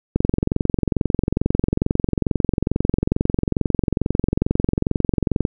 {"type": "click train", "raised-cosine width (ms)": 3, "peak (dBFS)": -4, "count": 119, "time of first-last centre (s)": [0.16, 5.451], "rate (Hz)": 22.3, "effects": []}